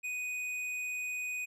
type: tone with hard clipping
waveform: sine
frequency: 2489 Hz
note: D#7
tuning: in tune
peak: -36 dBFS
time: 0.03-1.46 s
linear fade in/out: 20 ms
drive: 8 dB
effects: none